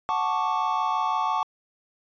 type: chord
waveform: triangle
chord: D major seventh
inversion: first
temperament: equal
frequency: 740 / 880 / 1108.7 / 1174.7 Hz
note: F#5 / A5 / C#6 / D6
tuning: 0 / 0 / 0 / 0 cents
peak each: -28 / -25 / -25 / -29 dBFS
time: 0.09-1.43 s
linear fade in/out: 0 ms
effects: resampled to 16000 Hz